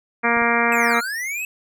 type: harmonic tone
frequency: 234.8 Hz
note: A#3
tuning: 13 cents sharp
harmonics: 1 / 2 / 3 / 4 / 5 / 6 / 7 / 8 / 9 / 10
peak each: -25 / -25 / -25 / -25 / -25 / -25 / -25 / -25 / -25 / -25 dBFS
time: 0.23-1.01 s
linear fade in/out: 20 ms
type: clicks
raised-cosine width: 3 ms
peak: -26 dBFS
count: 2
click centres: 0.37 / 0.42 s
type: linear two-way sweep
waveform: square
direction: down then up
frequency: 2637 to 1245 to 2637 Hz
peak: -25 dBFS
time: 0.72-1.45 s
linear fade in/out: 2 ms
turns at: 0.96 s
effects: none